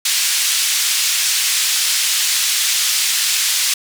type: band-pass noise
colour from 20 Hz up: white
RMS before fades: -17 dBFS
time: 0.05-3.74 s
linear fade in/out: 5 ms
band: 2400 to 7800 Hz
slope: 12 dB/octave
effects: none